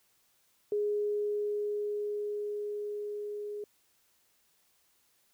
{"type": "tone with level ramp", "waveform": "sine", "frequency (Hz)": 415.3, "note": "G#4", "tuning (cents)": 0, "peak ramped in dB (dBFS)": [-27, -36], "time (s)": [0.72, 3.64], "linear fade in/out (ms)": 2, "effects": ["white hiss -70 dBFS RMS until 5.33 s"]}